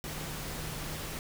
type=tone in noise; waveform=sine; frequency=153.1 Hz; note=D#3; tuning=28 cents flat; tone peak=-43 dBFS; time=0.04-1.19 s; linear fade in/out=0 ms; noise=pink; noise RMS=-39 dBFS; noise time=0.04-1.19 s; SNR=-7 dB; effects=none